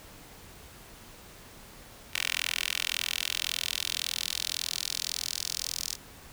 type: tone with high-pass filter sweep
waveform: 10% pulse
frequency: 41.86 Hz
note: E1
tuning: 27 cents sharp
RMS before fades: -33 dBFS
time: 2.13-5.96 s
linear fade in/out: 20 ms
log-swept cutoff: 2500 to 5200 Hz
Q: 2
effects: pink hiss -50 dBFS RMS until 6.32 s